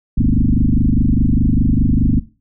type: tone with frequency modulation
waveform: sine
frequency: 103.83 Hz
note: G#2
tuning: in tune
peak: -10 dBFS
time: 0.17-2.2 s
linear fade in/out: 10 ms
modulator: 24.9 Hz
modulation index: 6.6
effects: noise-tail reverb RT60 0.3 s tail -17 dB re dry